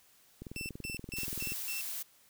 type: click train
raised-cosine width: 3 ms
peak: -30 dBFS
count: 24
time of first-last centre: 0.42-1.52 s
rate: 20.9 Hz
type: tone bursts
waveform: sawtooth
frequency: 2675 Hz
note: E7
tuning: 25 cents sharp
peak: -35 dBFS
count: 5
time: 0.56-1.81 s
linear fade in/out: 0 ms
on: 130 ms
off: 150 ms
type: noise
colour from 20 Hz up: blue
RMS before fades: -39 dBFS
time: 1.16-2.03 s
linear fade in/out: 10 ms
effects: white hiss -64 dBFS RMS until 2.29 s